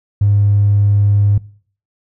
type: tone with tanh clipping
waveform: triangle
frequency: 101.9 Hz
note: G#2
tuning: 32 cents flat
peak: -8 dBFS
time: 0.21-1.38 s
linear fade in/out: 5 ms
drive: 1 dB
effects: noise-tail reverb RT60 0.5 s tail -21 dB re dry